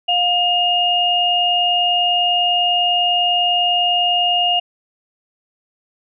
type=tone pair together; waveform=sine; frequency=710 / 2840 Hz; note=F5 / F7; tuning=+28 / +28 cents; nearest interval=2 octaves; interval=2400 cents; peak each=-18 / -15 dBFS; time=0.08-4.6 s; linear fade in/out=10 ms; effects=none